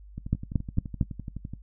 two click trains, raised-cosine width 5 ms, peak -23 / -11 dBFS, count 17 / 4, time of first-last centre 0.18-1.536 / 0.33-1.012 s, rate 11.8 / 4.4 Hz, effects noise-tail reverb RT60 0.1 s tail -19 dB re dry + added 50 Hz sine -45 dBFS peak until 1.62 s

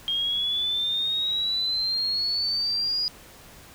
sine exponential sweep, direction up, 3218 to 4922 Hz, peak -23 dBFS, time 0.08-3.08 s, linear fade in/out 0 ms, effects pink hiss -48 dBFS RMS until 3.74 s

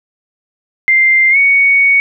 sine tone with pitch glide, 2093 to 2230 Hz, C7 to C#7, 0 to +10 cents, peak -6 dBFS, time 0.88-2 s, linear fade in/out 0 ms, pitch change +110 cents, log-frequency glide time 1.31-1.37 s, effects none

